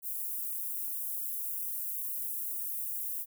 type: high-pass noise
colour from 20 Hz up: white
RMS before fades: -36 dBFS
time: 0.02-3.26 s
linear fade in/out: 50 ms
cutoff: 11000 Hz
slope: 24 dB/octave
effects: none